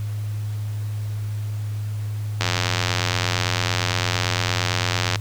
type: click train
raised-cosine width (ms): 0.2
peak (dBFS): -3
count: 245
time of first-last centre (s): 2.41-5.158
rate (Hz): 88.8
effects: added 105 Hz sine -24 dBFS peak until 5.2 s + pink hiss -45 dBFS RMS until 5.2 s